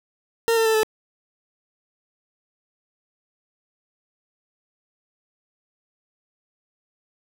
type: tone with pitch steps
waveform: 40% pulse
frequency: 459 / 450.9 / 442.9 / 435 Hz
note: A#4 / A4 / A4 / A4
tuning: -27 / +42 / +11 / -20 cents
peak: -16 dBFS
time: 0.48-0.832 s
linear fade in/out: 0 ms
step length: 88 ms
effects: none